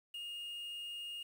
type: tone with quantisation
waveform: triangle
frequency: 2843 Hz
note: F7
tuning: 30 cents sharp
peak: -40 dBFS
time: 0.14-1.23 s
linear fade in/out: 5 ms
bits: 10
effects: none